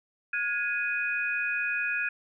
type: tone cluster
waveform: sine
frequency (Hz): 1435 / 1660 / 2489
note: F6 / G#6 / D#7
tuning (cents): +47 / -1 / 0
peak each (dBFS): -32 / -31 / -30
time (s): 0.33-2.09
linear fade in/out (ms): 5
effects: none